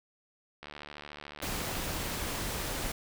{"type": "click train", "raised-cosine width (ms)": 0.3, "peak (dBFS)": -27, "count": 85, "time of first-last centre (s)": [0.63, 1.768], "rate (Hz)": 73.8}
{"type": "noise", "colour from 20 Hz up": "pink", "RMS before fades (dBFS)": -35, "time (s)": [1.42, 2.92], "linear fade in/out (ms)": 5}
{"effects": []}